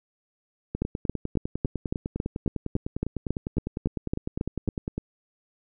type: two click trains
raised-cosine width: 3 ms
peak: -12 / -16 dBFS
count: 15 / 43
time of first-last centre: 0.82-4.687 / 0.75-4.98 s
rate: 3.62 / 9.93 Hz
effects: none